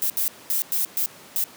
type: noise bursts at uneven times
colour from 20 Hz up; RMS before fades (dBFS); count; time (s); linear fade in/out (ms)
violet; -23; 6; 0.02-0.1 / 0.17-0.28 / 0.5-0.62 / 0.72-0.85 / 0.97-1.06 / 1.36-1.44; 0
effects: pink hiss -45 dBFS RMS until 1.56 s + high-pass 200 Hz 12 dB/octave